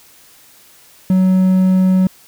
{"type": "tone", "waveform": "triangle", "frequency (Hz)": 186.6, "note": "F#3", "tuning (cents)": 15, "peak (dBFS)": -7, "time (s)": [1.1, 2.07], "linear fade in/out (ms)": 2, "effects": ["white hiss -46 dBFS RMS until 2.27 s"]}